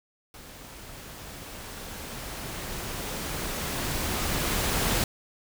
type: noise with level ramp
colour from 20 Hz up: pink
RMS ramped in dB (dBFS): -46 to -25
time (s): 0.34-5.04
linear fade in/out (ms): 2
effects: none